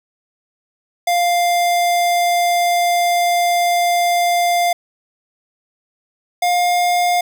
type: tone pair in turn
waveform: square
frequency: 699 / 708.3 Hz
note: F5 / F5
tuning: +1 / +24 cents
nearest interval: unison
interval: 23 cents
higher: second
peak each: -14 dBFS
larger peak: neither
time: 1.07-4.73 / 6.42-7.21 s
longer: first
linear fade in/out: 5 ms
effects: none